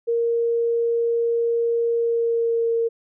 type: tone with pitch glide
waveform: sine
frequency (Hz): 466.2 to 460.6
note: A#4 to A#4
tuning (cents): 0 to -21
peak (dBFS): -18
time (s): 0.07-2.89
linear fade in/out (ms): 20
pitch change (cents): -21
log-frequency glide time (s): 1.95-2.74
effects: none